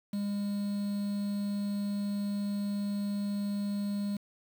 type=tone with quantisation; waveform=triangle; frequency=202.8 Hz; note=G#3; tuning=41 cents flat; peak=-28 dBFS; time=0.13-4.17 s; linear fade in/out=5 ms; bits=8; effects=none